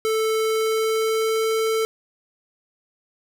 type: tone with pitch glide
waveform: square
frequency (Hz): 440 to 443.6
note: A4 to A4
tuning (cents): 0 to +14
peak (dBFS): -20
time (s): 0.05-1.85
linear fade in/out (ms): 0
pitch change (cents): +14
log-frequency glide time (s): 0.35-1.49
effects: none